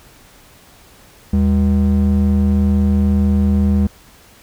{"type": "ring-modulated tone", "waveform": "triangle", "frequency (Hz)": 140, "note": "C#3", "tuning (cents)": 18, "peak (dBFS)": -6, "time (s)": [1.33, 3.87], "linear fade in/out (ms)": 5, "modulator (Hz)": 61, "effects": ["pink hiss -46 dBFS RMS until 4.42 s"]}